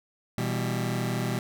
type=chord; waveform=sawtooth; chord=E minor; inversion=second; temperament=just; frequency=123.61 / 164.81 / 197.78 Hz; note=B2 / E3 / G3; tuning=+2 / 0 / +16 cents; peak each=-25 / -29 / -28 dBFS; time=0.38-1.39 s; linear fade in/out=0 ms; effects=none